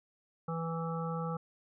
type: harmonic tone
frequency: 164.81 Hz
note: E3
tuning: in tune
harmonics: 1 / 3 / 5 / 7 / 8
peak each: -35 / -40 / -43 / -44 / -43 dBFS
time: 0.48-1.37 s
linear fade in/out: 5 ms
effects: none